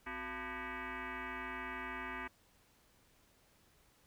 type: tone with frequency modulation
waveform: sine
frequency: 371.7 Hz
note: F#4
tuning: 8 cents sharp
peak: -40 dBFS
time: 0.06-2.28 s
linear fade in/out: 10 ms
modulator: 315 Hz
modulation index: 6.4
effects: pink hiss -69 dBFS RMS until 4.06 s